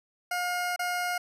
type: tone with dropouts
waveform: 20% pulse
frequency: 714 Hz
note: F5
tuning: 38 cents sharp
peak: -23 dBFS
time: 0.31-1.18 s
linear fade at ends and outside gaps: 5 ms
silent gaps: 0.762-0.792 s
effects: resampled to 32000 Hz